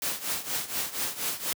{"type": "noise with tremolo", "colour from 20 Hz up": "white", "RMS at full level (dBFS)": -28, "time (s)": [0.02, 1.53], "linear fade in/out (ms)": 2, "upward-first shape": "triangle", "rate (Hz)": 4.2, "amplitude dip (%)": 85, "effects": ["high-pass 100 Hz 12 dB/octave"]}